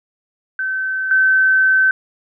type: tone pair in turn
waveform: sine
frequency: 1536 / 1536 Hz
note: G6 / G6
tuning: -36 / -36 cents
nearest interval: unison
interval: 0 cents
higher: neither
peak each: -18 / -10 dBFS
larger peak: second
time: 0.59-1.11 / 1.11-1.91 s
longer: second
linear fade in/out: 2 ms
effects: none